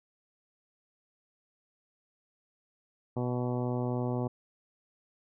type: harmonic tone with a mistuned harmonic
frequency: 123.47 Hz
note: B2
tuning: in tune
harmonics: 1 / 2 / 3 / 4 / 5 / 6 / 7 / 8 / 9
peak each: -32 / -34 / -37 / -39 / -41 / -44 / -44 / -49 / -50 dBFS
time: 3.16-4.28 s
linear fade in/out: 10 ms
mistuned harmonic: 9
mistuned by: +19 cents
effects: none